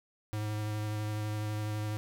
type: tone with vibrato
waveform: square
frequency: 106.3 Hz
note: G#2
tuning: 41 cents sharp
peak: -33 dBFS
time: 0.33-1.97 s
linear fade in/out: 0 ms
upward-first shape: sine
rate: 12 Hz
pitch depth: 13 cents each way
effects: none